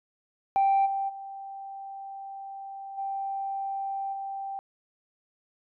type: tone with level steps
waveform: sine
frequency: 784 Hz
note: G5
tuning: in tune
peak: -18 / -26 / -37 / -29 / -32 dBFS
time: 0.56-4.59 s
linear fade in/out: 0 ms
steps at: 0.85 / 1.08 / 2.97 / 4.12 s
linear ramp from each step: 20 ms
effects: tanh soft clip ceiling -17 dBFS